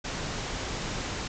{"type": "low-pass noise", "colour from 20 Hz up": "pink", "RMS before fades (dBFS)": -34, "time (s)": [0.04, 1.28], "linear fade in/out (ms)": 10, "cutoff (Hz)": 7500, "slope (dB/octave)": 96, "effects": []}